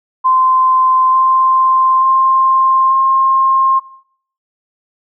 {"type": "tone with pitch steps", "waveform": "sine", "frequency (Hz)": [1037, 1046, 1055.1, 1064.3], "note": ["C6", "C6", "C6", "C6"], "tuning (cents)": [-16, -1, 14, 29], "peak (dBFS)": -8, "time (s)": [0.24, 3.8], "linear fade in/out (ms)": 20, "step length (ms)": 890, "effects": ["noise-tail reverb RT60 0.6 s tail -18 dB re dry"]}